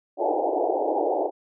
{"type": "band-pass noise", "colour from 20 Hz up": "white", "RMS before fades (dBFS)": -24, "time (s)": [0.17, 1.31], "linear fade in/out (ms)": 50, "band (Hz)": [300, 850], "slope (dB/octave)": 96, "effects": []}